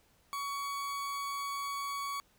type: tone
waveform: 40% pulse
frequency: 1124 Hz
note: C#6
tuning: 24 cents sharp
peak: -34 dBFS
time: 0.33-2.2 s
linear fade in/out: 0 ms
effects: pink hiss -68 dBFS RMS until 2.38 s